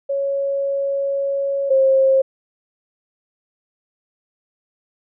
sine tone pair in turn, 554.4 / 534 Hz, C#5 / C5, 0 / +35 cents, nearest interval minor second, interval 65 cents, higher first, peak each -18 / -11 dBFS, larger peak second, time 0.09-1.7 / 1.7-2.22 s, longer first, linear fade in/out 10 ms, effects none

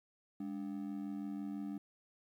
triangle ring-modulated tone, 247.2 Hz, B3, 2 cents sharp, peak -34 dBFS, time 0.4-1.78 s, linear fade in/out 5 ms, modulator 43 Hz, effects 12-bit

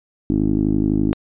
10% pulse tone with low-pass filter, 51.91 Hz, G#1, in tune, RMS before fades -18 dBFS, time 0.3-1.13 s, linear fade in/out 0 ms, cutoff 300 Hz, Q 4.1, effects resampled to 8000 Hz

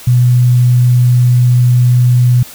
sine tone, 123.47 Hz, B2, in tune, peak -5 dBFS, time 0.07-2.43 s, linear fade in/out 5 ms, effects white hiss -33 dBFS RMS until 2.54 s

